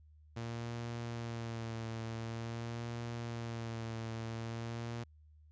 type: tone with vibrato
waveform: sawtooth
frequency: 115.5 Hz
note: A#2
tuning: 16 cents flat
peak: -35 dBFS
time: 0.36-5.04 s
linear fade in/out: 10 ms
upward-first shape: sine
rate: 0.47 Hz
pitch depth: 34 cents each way
effects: added 76 Hz sine -58 dBFS peak until 5.51 s + resampled to 16000 Hz